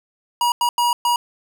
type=tone bursts at uneven times; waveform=square; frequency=959 Hz; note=A#5; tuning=49 cents sharp; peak=-16 dBFS; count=4; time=0.41-0.52 / 0.61-0.69 / 0.78-0.93 / 1.05-1.16 s; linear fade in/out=2 ms; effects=none